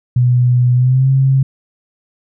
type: tone with pitch glide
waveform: sine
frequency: 123.7 to 134.12 Hz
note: B2 to C3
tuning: +3 to +43 cents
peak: -8 dBFS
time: 0.16-1.43 s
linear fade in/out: 5 ms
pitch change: +140 cents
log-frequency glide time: 0.74-1.09 s
effects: none